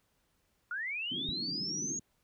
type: linear sweep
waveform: sine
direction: up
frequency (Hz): 1382 to 6690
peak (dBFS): -34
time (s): 0.71-1.99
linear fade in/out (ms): 2
type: band-pass noise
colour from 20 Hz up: white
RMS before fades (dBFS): -43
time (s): 1.11-2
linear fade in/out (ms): 5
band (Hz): 140 to 340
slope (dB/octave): 48
type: click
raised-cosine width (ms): 5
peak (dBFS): -28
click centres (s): 1.29
effects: pink hiss -75 dBFS RMS until 2.23 s